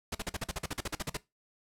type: noise bursts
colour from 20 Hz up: pink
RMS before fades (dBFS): -34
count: 15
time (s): 0.12-1.171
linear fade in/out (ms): 5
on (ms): 29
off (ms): 44
effects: noise-tail reverb RT60 0.2 s tail -19 dB re dry + low-pass 11000 Hz 12 dB/octave